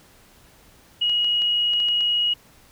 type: tone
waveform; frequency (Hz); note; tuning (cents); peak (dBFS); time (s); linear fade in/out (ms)
sine; 2896; F#7; -38; -18; 1.01-2.34; 10
type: clicks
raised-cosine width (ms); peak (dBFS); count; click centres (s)
0.2; -21; 7; 1.096 / 1.245 / 1.42 / 1.735 / 1.802 / 1.886 / 2.008
effects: pink hiss -53 dBFS RMS until 2.71 s